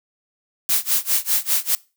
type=noise with tremolo; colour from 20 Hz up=blue; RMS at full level=-17 dBFS; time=0.69-1.75 s; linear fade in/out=0 ms; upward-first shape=sine; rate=5 Hz; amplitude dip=95%; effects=noise-tail reverb RT60 0.3 s tail -22 dB re dry